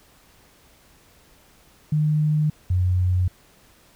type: tone pair in turn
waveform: sine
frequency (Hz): 152.2 / 90.92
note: D#3 / F#2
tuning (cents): -38 / -30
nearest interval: major sixth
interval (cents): 892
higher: first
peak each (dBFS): -17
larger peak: neither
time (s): 1.92-2.5 / 2.7-3.28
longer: neither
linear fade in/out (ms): 5
effects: pink hiss -55 dBFS RMS until 3.95 s